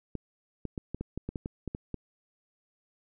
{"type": "clicks", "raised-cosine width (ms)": 3, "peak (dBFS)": -21, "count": 12, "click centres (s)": [0.153, 0.653, 0.778, 0.946, 1.01, 1.176, 1.29, 1.358, 1.459, 1.677, 1.749, 1.943], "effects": []}